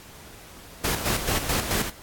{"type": "noise with tremolo", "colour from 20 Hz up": "pink", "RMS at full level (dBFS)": -24, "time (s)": [0.84, 1.9], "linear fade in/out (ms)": 5, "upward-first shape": "square", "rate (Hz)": 4.6, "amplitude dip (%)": 55, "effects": ["pink hiss -46 dBFS RMS until 2.02 s", "AAC 64 kbps"]}